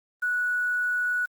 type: tone with quantisation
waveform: sine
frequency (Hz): 1471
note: F#6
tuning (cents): -11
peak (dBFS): -23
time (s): 0.22-1.26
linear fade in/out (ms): 10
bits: 8
effects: Opus 32 kbps